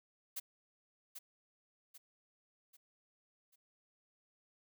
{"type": "noise with echo", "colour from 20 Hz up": "blue", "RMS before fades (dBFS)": -41, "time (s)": [0.36, 0.4], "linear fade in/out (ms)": 10, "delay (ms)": 790, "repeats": 4, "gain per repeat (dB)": -7, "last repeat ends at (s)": 3.56, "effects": []}